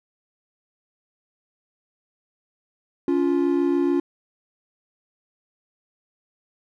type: tone pair together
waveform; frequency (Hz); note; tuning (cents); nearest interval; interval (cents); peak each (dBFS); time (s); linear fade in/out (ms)
triangle; 282.1 / 349; C#4 / F4; +30 / -1; major third; 369; -19; 3.08-4; 2
effects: none